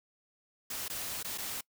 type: noise with dropouts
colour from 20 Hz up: white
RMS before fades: -38 dBFS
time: 0.7-1.61 s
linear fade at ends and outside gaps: 5 ms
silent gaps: 0.882-0.898 / 1.229-1.245 / 1.377-1.382 s
effects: noise-tail reverb RT60 0.1 s tail -24 dB re dry